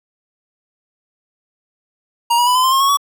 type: tone with pitch steps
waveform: square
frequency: 942 / 966.8 / 992.3 / 1018.4 / 1045.2 / 1072.7 / 1101 / 1130 Hz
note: A#5 / B5 / B5 / C6 / C6 / C6 / C#6 / C#6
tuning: +18 / -37 / +8 / -47 / -2 / +43 / -12 / +33 cents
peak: -12 dBFS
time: 2.3-2.972 s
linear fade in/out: 10 ms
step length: 84 ms
effects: none